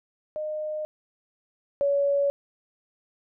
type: tone pair in turn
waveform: sine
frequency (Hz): 613 / 564.1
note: D#5 / C#5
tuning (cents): -26 / +30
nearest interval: minor second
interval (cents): 144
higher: first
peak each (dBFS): -28 / -20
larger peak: second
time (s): 0.36-0.85 / 1.81-2.3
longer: neither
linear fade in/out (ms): 0
effects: none